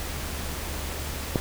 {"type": "click", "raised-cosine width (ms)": 2, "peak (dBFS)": -9, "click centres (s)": 1.358, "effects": ["added 72 Hz sine -35 dBFS peak until 1.4 s", "pink hiss -34 dBFS RMS until 1.4 s"]}